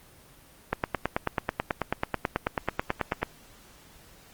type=click train; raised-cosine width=0.5 ms; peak=-9 dBFS; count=24; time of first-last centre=0.73-3.23 s; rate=9.2 Hz; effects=pink hiss -54 dBFS RMS until 4.33 s + Opus 24 kbps